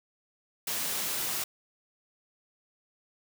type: high-pass noise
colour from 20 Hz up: white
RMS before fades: -32 dBFS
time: 0.67-1.44 s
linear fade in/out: 5 ms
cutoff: 110 Hz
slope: 12 dB/octave
effects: none